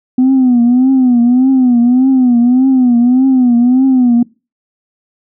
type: tone with vibrato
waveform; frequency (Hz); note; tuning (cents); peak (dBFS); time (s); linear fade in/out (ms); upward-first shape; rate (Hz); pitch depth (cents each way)
sine; 251.1; B3; +29; -4; 0.18-4.23; 5; triangle; 1.7; 120
effects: noise-tail reverb RT60 0.3 s tail -23 dB re dry + tanh soft clip ceiling -3 dBFS